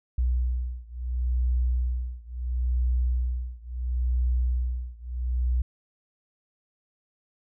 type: beating tone pair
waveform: sine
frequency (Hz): 61.3 / 62.03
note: B1 / B1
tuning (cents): -12 / +8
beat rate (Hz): 0.73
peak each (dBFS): -26 / -27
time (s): 0.18-5.62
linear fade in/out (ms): 5
effects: none